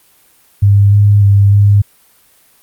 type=tone with pitch steps; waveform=sine; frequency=100.7 / 102.5 / 100.2 / 101.7 Hz; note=G2 / G#2 / G2 / G#2; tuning=+47 / -22 / +38 / -36 cents; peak=-4 dBFS; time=0.62-1.82 s; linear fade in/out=10 ms; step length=300 ms; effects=white hiss -49 dBFS RMS until 2.62 s + Opus 32 kbps